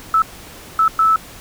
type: tone bursts at uneven times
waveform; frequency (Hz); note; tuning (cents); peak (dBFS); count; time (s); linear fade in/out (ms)
sine; 1309; E6; -13; -10; 3; 0.14-0.22 / 0.79-0.88 / 0.99-1.16; 2
effects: pink hiss -38 dBFS RMS until 1.4 s